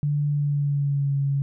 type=tone with pitch glide; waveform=sine; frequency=146.2 to 139.44 Hz; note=D3 to C#3; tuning=-7 to +11 cents; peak=-20 dBFS; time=0.03-1.42 s; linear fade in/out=0 ms; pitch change=-82 cents; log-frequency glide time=0.29-1.16 s; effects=none